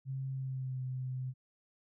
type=tone with pitch glide; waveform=sine; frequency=133.6 to 128.83 Hz; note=C3 to C3; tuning=+36 to -26 cents; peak=-35 dBFS; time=0.05-1.34 s; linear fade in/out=50 ms; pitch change=-62 cents; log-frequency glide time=0.3-0.82 s; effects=none